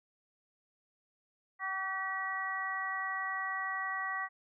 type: harmonic tone with a mistuned harmonic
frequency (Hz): 381.9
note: G4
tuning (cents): -45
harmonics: 2 / 3 / 4 / 5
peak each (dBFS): -42 / -38 / -45 / -36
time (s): 1.59-4.29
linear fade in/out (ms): 50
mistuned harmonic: 5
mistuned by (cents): +17
effects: none